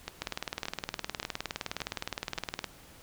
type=two click trains; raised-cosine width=0.2 ms; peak=-15 / -17 dBFS; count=48 / 5; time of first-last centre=0.22-2.643 / 0.08-2.379 s; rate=19.4 / 1.74 Hz; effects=pink hiss -54 dBFS RMS until 3.02 s